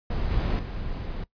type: noise with level steps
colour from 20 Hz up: brown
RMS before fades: -27 / -24 / -32 dBFS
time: 0.1-1.24 s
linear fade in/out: 5 ms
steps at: 0.31 / 0.59 s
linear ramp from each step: 2 ms
effects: noise-tail reverb RT60 0.1 s tail -19 dB re dry + resampled to 11025 Hz